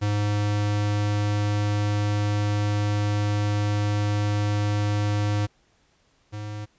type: tone pair in turn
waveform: square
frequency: 103.7 / 105.09 Hz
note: G#2 / G#2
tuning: -2 / +21 cents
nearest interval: unison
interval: 23 cents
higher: second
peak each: -22 / -32 dBFS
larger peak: first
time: 0.01-5.47 / 6.32-6.66 s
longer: first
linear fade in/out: 20 ms
effects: pink hiss -64 dBFS RMS until 6.78 s + resampled to 16000 Hz